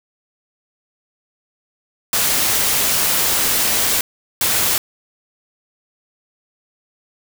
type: noise bursts at uneven times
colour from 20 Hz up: white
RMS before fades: -17 dBFS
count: 2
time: 2.13-4.01 / 4.41-4.78 s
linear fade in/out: 2 ms
effects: none